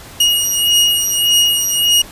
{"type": "beating tone pair", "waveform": "sawtooth", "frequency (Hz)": [2875, 2876.7], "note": ["F7", "F#7"], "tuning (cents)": [50, -49], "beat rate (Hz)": 1.7, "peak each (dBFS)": -11, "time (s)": [0.2, 2.02], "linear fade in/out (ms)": 5, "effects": ["pink hiss -36 dBFS RMS until 2.11 s", "resampled to 32000 Hz"]}